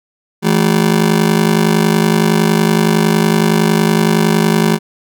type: ring-modulated tone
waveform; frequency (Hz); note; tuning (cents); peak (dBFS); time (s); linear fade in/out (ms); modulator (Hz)
30% pulse; 191.9; G3; -37; -4; 0.42-4.79; 50; 25.4
effects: none